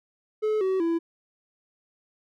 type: tone with pitch steps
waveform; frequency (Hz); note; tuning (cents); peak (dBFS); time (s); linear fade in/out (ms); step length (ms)
triangle; 430 / 378.7 / 333.5; A4 / F#4 / E4; -40 / +40 / +20; -20; 0.42-0.99; 20; 190
effects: none

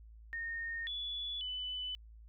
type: tone with pitch steps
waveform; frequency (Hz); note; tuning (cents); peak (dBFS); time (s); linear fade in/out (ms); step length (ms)
sine; 1840 / 3428 / 2998; A#6 / A7 / F#7; -23 / -46 / +22; -37; 0.33-1.95; 0; 540
effects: added 55 Hz sine -52 dBFS peak until 2.28 s

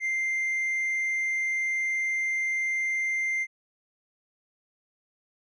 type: tone with hard clipping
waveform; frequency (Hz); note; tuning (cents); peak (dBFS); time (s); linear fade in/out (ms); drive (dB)
triangle; 2093; C7; 0; -24; 0-3.47; 50; 1
effects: none

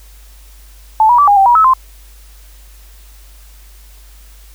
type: tone with pitch steps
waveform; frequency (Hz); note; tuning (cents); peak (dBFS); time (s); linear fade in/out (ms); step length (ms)
sine; 874 / 967 / 1157 / 814 / 779 / 961 / 1296 / 1042; A5 / B5 / D6 / G#5 / G5 / B5 / E6 / C6; -12 / -37 / -26 / -35 / -11 / -48 / -30 / -7; -5; 1-1.736; 2; 92
effects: added 50 Hz sine -37 dBFS peak until 4.54 s + white hiss -46 dBFS RMS until 4.54 s

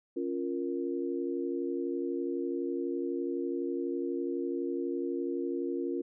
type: chord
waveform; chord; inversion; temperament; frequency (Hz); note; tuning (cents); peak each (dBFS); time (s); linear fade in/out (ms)
sine; Bb minor; first; equal; 277.2 / 349.2 / 466.2; Db4 / F4 / Bb4; 0 / 0 / 0; -35 / -33 / -38; 0.16-6.02; 10
effects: none

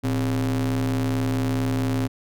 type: ring-modulated tone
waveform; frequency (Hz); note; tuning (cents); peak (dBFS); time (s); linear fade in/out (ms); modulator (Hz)
square; 73.42; D2; 0; -19; 0.03-2.08; 20; 188
effects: none

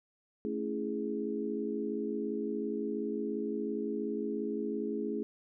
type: chord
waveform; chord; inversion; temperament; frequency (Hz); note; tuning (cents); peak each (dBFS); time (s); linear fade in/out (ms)
sine; A major seventh; none; equal; 220 / 277.2 / 329.6 / 415.3; A3 / C#4 / E4 / G#4; 0 / 0 / 0 / 0; -37 / -39 / -39 / -36; 0.45-5.23; 0
effects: none

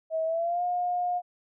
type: tone with pitch glide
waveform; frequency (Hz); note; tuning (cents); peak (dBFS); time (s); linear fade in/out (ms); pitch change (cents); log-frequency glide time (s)
sine; 643 to 713.5; E5 to F5; -43 to +37; -25; 0.1-1.22; 50; +180; 0.25-0.63
effects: none

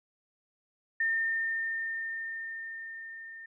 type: tone with level ramp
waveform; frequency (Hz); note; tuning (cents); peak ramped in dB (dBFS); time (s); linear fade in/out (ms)
sine; 1813; A#6; -49; -25 to -43; 1-3.46; 5
effects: none

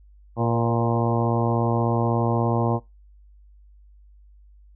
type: harmonic tone with a mistuned harmonic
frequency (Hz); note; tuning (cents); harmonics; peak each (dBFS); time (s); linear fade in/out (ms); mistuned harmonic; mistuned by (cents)
116.54; A#2; 0; 1 / 2 / 3 / 4 / 5 / 6 / 7 / 8 / 9; -23 / -26 / -28 / -29 / -30 / -31 / -31 / -32 / -33; 0.36-2.8; 50; 4; +27
effects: noise-tail reverb RT60 0.2 s tail -21 dB re dry + added 50 Hz sine -48 dBFS peak until 4.75 s

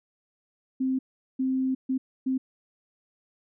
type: tone bursts at uneven times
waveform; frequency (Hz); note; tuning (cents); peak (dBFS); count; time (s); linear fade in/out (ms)
sine; 261.6; C4; 0; -23; 4; 0.8-0.99 / 1.39-1.75 / 1.89-1.98 / 2.26-2.38; 10
effects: none

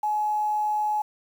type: tone with quantisation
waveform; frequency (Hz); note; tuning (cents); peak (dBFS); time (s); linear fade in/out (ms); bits
sine; 846; G#5; +32; -22; 0.03-1.02; 5; 8
effects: none

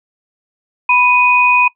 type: tone pair together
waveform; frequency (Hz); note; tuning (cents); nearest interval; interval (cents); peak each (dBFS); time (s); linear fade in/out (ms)
sine; 987.8 / 2489; B5 / D#7; 0 / 0; octave + major third; 1600; -12 / -10; 0.89-1.68; 5
effects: noise-tail reverb RT60 0.1 s tail -21 dB re dry

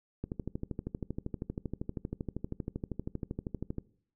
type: click train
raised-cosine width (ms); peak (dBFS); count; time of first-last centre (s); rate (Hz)
3; -22; 46; 0.24-3.783; 12.7
effects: noise-tail reverb RT60 0.6 s tail -21 dB re dry

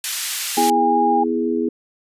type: band-pass noise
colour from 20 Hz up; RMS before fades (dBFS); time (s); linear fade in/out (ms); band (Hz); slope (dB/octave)
white; -25; 0.04-0.7; 2; 1800 to 11000; 12
type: tone with vibrato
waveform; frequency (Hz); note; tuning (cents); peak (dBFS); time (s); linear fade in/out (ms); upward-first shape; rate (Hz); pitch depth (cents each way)
sine; 815; G#5; -33; -15; 0.57-1.24; 10; triangle; 2.9; 12
type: chord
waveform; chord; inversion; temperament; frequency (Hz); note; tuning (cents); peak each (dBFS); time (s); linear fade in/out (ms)
sine; E major; second; equal; 246.9 / 329.6 / 415.3; B3 / E4 / G#4; 0 / 0 / 0; -22; 0.57-1.69; 5
effects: resampled to 32000 Hz

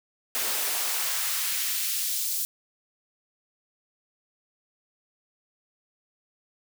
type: noise with high-pass filter sweep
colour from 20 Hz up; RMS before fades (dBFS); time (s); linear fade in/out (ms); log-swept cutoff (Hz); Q
white; -28; 0.35-2.45; 0; 290 to 5700; 0.78
effects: none

